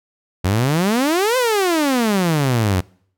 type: exponential two-way sweep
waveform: sawtooth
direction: up then down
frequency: 87.31 to 523.3 to 87.31 Hz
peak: -11 dBFS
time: 0.44-2.81 s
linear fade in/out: 10 ms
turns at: 1.37 s
effects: noise-tail reverb RT60 0.6 s tail -25 dB re dry